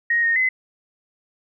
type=tone with pitch steps; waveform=sine; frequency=1874 / 1850 / 2038 Hz; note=A#6 / A#6 / C7; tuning=+9 / -14 / -46 cents; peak=-16 dBFS; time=0.1-0.49 s; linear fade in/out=5 ms; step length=130 ms; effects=none